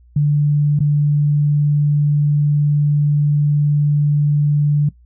sine tone with dropouts, 146.83 Hz, D3, in tune, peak -11 dBFS, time 0.16-4.89 s, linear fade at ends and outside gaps 5 ms, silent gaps 0.791-0.803 s, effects noise-tail reverb RT60 0.1 s tail -18 dB re dry + added 60 Hz sine -45 dBFS peak until 5.05 s

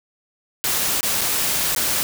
white noise with dropouts, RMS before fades -21 dBFS, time 0.64-2.03 s, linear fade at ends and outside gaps 0 ms, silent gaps 1.008-1.03 / 1.21-1.214 / 1.749-1.762 s, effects none

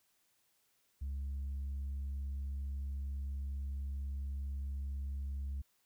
sine tone with tanh clipping, 68.9 Hz, C#2, 10 cents flat, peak -37 dBFS, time 1.01-5.62 s, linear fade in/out 10 ms, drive 1 dB, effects white hiss -75 dBFS RMS until 5.85 s

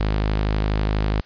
sawtooth tone, 52.2 Hz, G#1, 10 cents sharp, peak -15 dBFS, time 0-1.21 s, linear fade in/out 5 ms, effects white hiss -50 dBFS RMS until 1.25 s + resampled to 11025 Hz

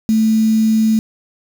sine tone with quantisation, 220 Hz, A3, in tune, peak -10 dBFS, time 0.09-0.99 s, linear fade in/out 0 ms, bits 5, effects none

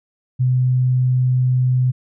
sine tone, 127.1 Hz, C3, 50 cents flat, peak -13 dBFS, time 0.39-1.92 s, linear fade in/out 20 ms, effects none

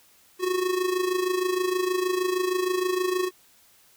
square tone with amplitude modulation, 366.7 Hz, F#4, 15 cents flat, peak -21 dBFS, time 0.39-3.31 s, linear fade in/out 50 ms, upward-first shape sine, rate 26.4 Hz, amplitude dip 65%, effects white hiss -58 dBFS RMS until 3.96 s

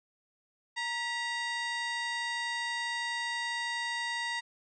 harmonic tone with a mistuned harmonic, 932.3 Hz, A#5, in tune, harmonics 1 / 2 / 3 / 4 / 5 / 6 / 7 / 8 / 9, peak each -38 / -34 / -44 / -41 / -44 / -52 / -52 / -55 / -49 dBFS, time 0.76-4.41 s, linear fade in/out 20 ms, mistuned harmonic 2, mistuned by +70 cents, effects none

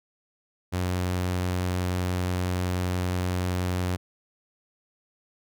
sawtooth tone, 90.6 Hz, F#2, 36 cents flat, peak -21 dBFS, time 0.72-3.97 s, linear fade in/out 20 ms, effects none

